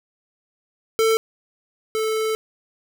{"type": "tone pair in turn", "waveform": "square", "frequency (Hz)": [445.9, 438.5], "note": ["A4", "A4"], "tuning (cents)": [23, -6], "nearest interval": "unison", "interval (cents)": 29, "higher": "first", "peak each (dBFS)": [-16, -21], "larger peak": "first", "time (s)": [[0.99, 1.17], [1.95, 2.35]], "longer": "second", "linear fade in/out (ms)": 0, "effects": []}